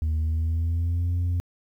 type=tone with pitch glide; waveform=sine; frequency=78.6 to 87.72 Hz; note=D#2 to F2; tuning=+18 to +8 cents; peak=-19 dBFS; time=0.02-1.4 s; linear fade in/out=0 ms; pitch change=+190 cents; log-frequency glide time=0.18-1.13 s; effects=tanh soft clip ceiling -21 dBFS + 10-bit